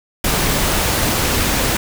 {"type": "noise", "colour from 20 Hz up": "pink", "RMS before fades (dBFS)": -17, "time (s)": [0.24, 1.77], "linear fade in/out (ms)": 5, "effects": []}